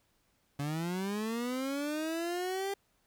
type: linear sweep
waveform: 30% pulse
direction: up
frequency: 139.4 to 400.2 Hz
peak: -30 dBFS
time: 0.59-2.74 s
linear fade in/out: 5 ms
effects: pink hiss -73 dBFS RMS until 3.06 s